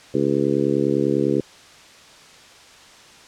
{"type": "harmonic tone", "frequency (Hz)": 70, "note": "C#2", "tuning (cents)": 18, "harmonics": [2, 3, 4, 5, 6, 7], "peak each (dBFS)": [-27, -26, -23, -22, -23, -27], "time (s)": [0.14, 1.41], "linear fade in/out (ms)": 5, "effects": ["white hiss -46 dBFS RMS until 3.27 s", "low-pass 6000 Hz 12 dB/octave"]}